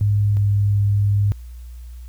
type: tone pair in turn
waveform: sine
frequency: 102.9 / 101.66 Hz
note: G#2 / G#2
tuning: -16 / -37 cents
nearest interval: unison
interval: 21 cents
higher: first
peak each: -14 dBFS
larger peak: neither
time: 0.01-0.37 / 0.37-1.32 s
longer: second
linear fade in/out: 0 ms
effects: added 60 Hz sine -33 dBFS peak until 2.08 s + white hiss -56 dBFS RMS until 2.08 s